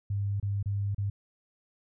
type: tone with dropouts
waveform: sine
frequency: 100.5 Hz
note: G2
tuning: 44 cents sharp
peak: -27 dBFS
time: 0.1-1.1 s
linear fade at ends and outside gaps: 5 ms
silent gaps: 0.4-0.427 / 0.628-0.658 / 0.947-0.981 s
effects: none